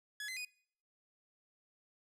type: tone with pitch steps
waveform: sawtooth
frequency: 1693 / 2049 / 2479 Hz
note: G#6 / C7 / D#7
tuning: +33 / -37 / -7 cents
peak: -37 dBFS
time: 0.2-0.449 s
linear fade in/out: 2 ms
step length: 83 ms
effects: noise-tail reverb RT60 0.6 s tail -25 dB re dry + low-pass 12000 Hz 12 dB/octave